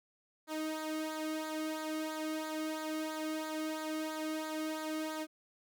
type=tone with flanger; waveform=sawtooth; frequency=312.4 Hz; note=D#4; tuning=7 cents sharp; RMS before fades=-38 dBFS; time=0.47-5.27 s; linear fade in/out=50 ms; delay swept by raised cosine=0.35 to 1.2 ms; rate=3 Hz; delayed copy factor=-0.7; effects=none